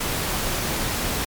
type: noise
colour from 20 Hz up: pink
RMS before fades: -25 dBFS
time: 0-1.25 s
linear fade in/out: 10 ms
effects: MP3 96 kbps